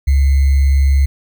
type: tone with sample-and-hold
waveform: sine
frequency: 68.8 Hz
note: C#2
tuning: 12 cents flat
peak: -8 dBFS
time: 0.07-1.06 s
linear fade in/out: 10 ms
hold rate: 2100 Hz
effects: none